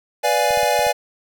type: chord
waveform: square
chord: B diminished seventh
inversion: none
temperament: equal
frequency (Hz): 493.9 / 587.3 / 698.5 / 830.6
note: B4 / D5 / F5 / Ab5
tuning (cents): 0 / 0 / 0 / 0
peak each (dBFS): -24 / -21 / -23 / -21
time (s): 0.23-0.93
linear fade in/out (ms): 20
type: clicks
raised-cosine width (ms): 5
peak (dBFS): -26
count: 5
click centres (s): 0.507 / 0.574 / 0.632 / 0.792 / 0.867
effects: none